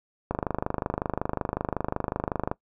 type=click train; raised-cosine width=1 ms; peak=-12 dBFS; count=57; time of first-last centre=0.31-2.515 s; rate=25.4 Hz; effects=noise-tail reverb RT60 0.1 s tail -20 dB re dry